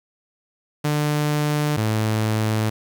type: tone pair in turn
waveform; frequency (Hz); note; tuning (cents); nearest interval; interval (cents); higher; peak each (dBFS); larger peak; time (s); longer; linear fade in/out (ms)
sawtooth; 149 / 108.9; D3 / A2; +25 / -17; perfect fourth; 542; first; -15; neither; 0.84-1.77 / 1.77-2.7; neither; 10
effects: 8-bit